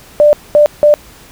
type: tone bursts at uneven times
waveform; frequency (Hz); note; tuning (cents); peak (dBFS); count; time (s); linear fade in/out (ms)
sine; 593; D5; +17; -3; 3; 0.2-0.33 / 0.55-0.66 / 0.83-0.94; 0
effects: pink hiss -39 dBFS RMS until 1.31 s